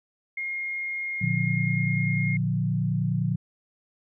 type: tone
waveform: sine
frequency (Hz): 2138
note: C7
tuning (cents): +37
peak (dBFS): -28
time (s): 0.37-2.37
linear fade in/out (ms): 5
type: chord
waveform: sine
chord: Bb major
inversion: none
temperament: equal with one note detuned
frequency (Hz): 116.54 / 146.83 / 176.75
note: Bb2 / D3 / F3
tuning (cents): 0 / 0 / +21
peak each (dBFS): -27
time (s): 1.21-3.36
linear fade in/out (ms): 10
effects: none